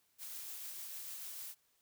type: noise with tremolo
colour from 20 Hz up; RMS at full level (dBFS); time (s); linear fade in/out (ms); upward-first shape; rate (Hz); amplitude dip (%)
blue; -45; 0.18-1.55; 50; triangle; 6.7; 25
effects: white hiss -75 dBFS RMS until 1.81 s